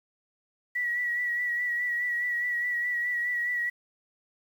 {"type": "tone with vibrato", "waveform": "sine", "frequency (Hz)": 1936, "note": "B6", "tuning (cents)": -35, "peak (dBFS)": -26, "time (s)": [0.75, 3.7], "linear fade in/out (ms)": 10, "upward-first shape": "sine", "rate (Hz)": 4.8, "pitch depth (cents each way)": 32, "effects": ["9-bit"]}